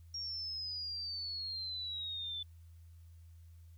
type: exponential sweep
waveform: sine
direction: down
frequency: 5600 to 3499 Hz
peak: -38 dBFS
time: 0.14-2.43 s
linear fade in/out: 5 ms
effects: added 83 Hz sine -53 dBFS peak until 3.77 s + white hiss -75 dBFS RMS until 3.77 s